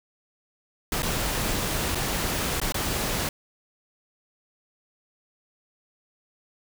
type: noise with dropouts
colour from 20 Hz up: pink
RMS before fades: -27 dBFS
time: 0.92-3.29 s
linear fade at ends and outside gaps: 2 ms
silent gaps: 1.022-1.03 / 1.948-1.954 / 2.601-2.615 / 2.722-2.743 s
effects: none